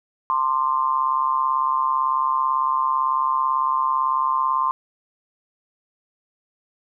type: tone with amplitude modulation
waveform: sine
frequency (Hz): 1046.5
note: C6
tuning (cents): 0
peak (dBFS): -14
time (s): 0.3-4.71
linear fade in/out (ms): 0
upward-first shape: sine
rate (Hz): 138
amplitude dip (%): 85
effects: none